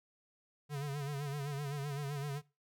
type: tone with vibrato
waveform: square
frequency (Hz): 142.7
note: D3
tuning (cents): -49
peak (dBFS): -37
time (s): 0.69-2.42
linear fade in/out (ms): 50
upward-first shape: sine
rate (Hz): 7.8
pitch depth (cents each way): 69
effects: noise-tail reverb RT60 0.3 s tail -22 dB re dry